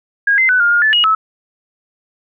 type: tone with pitch steps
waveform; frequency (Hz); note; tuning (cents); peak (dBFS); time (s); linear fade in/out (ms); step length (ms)
sine; 1634 / 2069 / 1497 / 1411 / 1420 / 1742 / 2888 / 1299; G#6 / C7 / F#6 / F6 / F6 / A6 / F#7 / E6; -29 / -20 / +20 / +17 / +28 / -18 / -43 / -26; -9; 0.27-1.15; 5; 110
effects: none